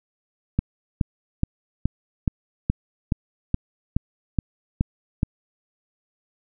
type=click train; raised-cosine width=5 ms; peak=-7 dBFS; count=12; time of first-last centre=0.59-5.231 s; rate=2.37 Hz; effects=none